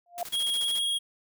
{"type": "tone with exponential growth", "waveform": "sine", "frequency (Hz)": 698.5, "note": "F5", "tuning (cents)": 0, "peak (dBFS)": -25, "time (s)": [0.06, 0.23], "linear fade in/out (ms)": 2, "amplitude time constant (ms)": 35}
{"type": "noise with tremolo", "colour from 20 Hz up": "white", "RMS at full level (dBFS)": -40, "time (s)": [0.18, 0.79], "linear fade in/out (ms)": 0, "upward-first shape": "square", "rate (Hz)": 14, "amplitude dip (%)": 75}
{"type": "tone with vibrato", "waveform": "square", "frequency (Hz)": 3288, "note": "G#7", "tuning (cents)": -18, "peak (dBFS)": -26, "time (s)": [0.32, 0.99], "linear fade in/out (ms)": 20, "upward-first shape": "sine", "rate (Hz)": 18, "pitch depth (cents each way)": 21}
{"effects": []}